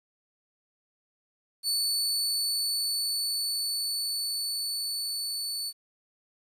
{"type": "tone with level ramp", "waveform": "sawtooth", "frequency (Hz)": 4472, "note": "C#8", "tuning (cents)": 14, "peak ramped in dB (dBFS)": [-22, -28], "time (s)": [1.63, 5.73], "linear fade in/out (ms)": 50, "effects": ["resampled to 32000 Hz", "10-bit"]}